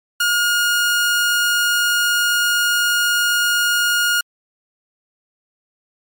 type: tone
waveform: sawtooth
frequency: 1429 Hz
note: F6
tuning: 39 cents sharp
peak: -11 dBFS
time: 0.2-4.21 s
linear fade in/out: 5 ms
effects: MP3 96 kbps